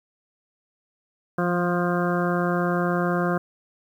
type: harmonic tone with a mistuned harmonic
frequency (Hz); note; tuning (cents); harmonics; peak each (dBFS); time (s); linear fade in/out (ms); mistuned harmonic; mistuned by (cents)
176.1; F3; +15; 1 / 2 / 3 / 4 / 6 / 7 / 8 / 9; -24 / -27 / -29 / -30 / -32 / -32 / -33 / -34; 1.38-3.38; 5; 1; -19
effects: 9-bit